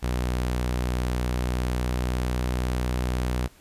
sawtooth tone with pitch glide, 61.6 to 61.99 Hz, B1 to B1, -4 to +7 cents, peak -20 dBFS, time 0.02-3.48 s, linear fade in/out 20 ms, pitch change +11 cents, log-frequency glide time 1.25-2.32 s, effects pink hiss -55 dBFS RMS until 3.6 s + resampled to 32000 Hz

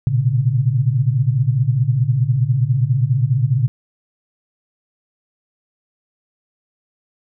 sine tone cluster, 115.7 / 125.5 / 140.3 Hz, A#2 / B2 / C#3, -13 / +28 / +21 cents, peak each -18 dBFS, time 0.07-3.68 s, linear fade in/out 0 ms, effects none

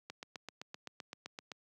click train, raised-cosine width 0.2 ms, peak -26 dBFS, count 12, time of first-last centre 0.1-1.518 s, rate 7.76 Hz, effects high-pass 150 Hz 12 dB/octave

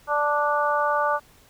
harmonic tone, 293.7 Hz, D4, in tune, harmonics 2 / 3 / 4 / 5, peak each -25 / -25 / -24 / -28 dBFS, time 0.07-1.2 s, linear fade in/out 50 ms, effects pink hiss -55 dBFS RMS until 1.49 s

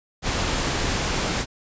pink noise, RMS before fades -24 dBFS, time 0.22-1.46 s, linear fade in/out 50 ms, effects resampled to 16000 Hz

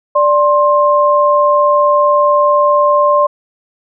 sine tone pair together, 587.3 / 1057.4 Hz, D5 / C6, 0 / +18 cents, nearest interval minor seventh, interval 1018 cents, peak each -10 dBFS, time 0.15-3.27 s, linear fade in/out 10 ms, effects none

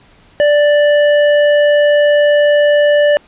sine tone with hard clipping, 587.3 Hz, D5, in tune, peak -9 dBFS, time 0.4-3.17 s, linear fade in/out 0 ms, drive 11 dB, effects pink hiss -47 dBFS RMS until 3.27 s + resampled to 8000 Hz

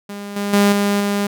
sawtooth tone with level steps, 202.6 Hz, G#3, 43 cents flat, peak -24 / -16 / -7 / -11 / -13 dBFS, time 0.09-1.27 s, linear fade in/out 5 ms, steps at 0.36 / 0.53 / 0.72 / 1 s, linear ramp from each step 5 ms, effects none

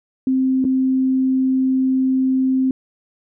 sine tone with dropouts, 261.6 Hz, C4, in tune, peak -14 dBFS, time 0.27-2.71 s, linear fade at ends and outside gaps 2 ms, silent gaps 0.643-0.65 s, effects none

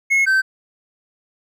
triangle tone pair in turn, 2174 / 1547.5 Hz, C#7 / G6, -34 / -23 cents, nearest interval tritone, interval 589 cents, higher first, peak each -11 dBFS, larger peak neither, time 0.1-0.26 / 0.26-0.42 s, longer neither, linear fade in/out 20 ms, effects none

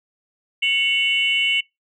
sine tone cluster, 2210 / 2754 / 2970 Hz, C#7 / F7 / F#7, -6 / -25 / +6 cents, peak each -20 dBFS, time 0.62-1.61 s, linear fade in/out 10 ms, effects noise-tail reverb RT60 0.2 s tail -26 dB re dry + tanh soft clip ceiling -10 dBFS

